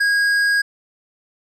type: tone with tanh clipping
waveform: triangle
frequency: 1639 Hz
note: G#6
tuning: 23 cents flat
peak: -16 dBFS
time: 0-0.62 s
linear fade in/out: 10 ms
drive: 14 dB
effects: none